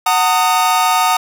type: chord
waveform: 45% pulse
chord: D# minor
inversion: first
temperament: equal with one note detuned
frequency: 740 / 909.5 / 1244.5 Hz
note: F#5 / A#5 / D#6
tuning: 0 / -43 / 0 cents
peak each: -16 dBFS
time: 0.06-1.17 s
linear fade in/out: 5 ms
effects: none